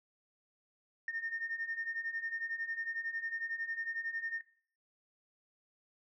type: beating tone pair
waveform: sine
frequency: 1818 / 1829 Hz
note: A#6 / A#6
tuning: -44 / -33 cents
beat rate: 11 Hz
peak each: -40 / -37 dBFS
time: 1.08-4.41 s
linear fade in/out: 2 ms
effects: noise-tail reverb RT60 0.5 s tail -17 dB re dry + tanh soft clip ceiling -28 dBFS